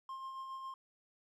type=tone with tremolo; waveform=triangle; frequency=1061 Hz; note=C6; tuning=24 cents sharp; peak=-39 dBFS; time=0.09-0.74 s; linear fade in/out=2 ms; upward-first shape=sine; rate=7.3 Hz; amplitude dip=35%; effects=none